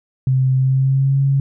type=tone with pitch glide; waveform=sine; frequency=130.81 to 137.47 Hz; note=C3 to C#3; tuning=0 to -14 cents; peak=-12 dBFS; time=0.27-1.4 s; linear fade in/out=2 ms; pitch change=+86 cents; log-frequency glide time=0.56-1.2 s; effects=none